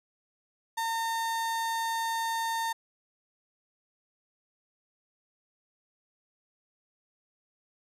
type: tone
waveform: 35% pulse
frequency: 910 Hz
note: A#5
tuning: 42 cents flat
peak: -27 dBFS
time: 0.77-2.73 s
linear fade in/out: 10 ms
effects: resampled to 32000 Hz

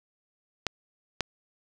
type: clicks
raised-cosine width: 0.2 ms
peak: -9 dBFS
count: 2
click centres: 0.667 / 1.207 s
effects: none

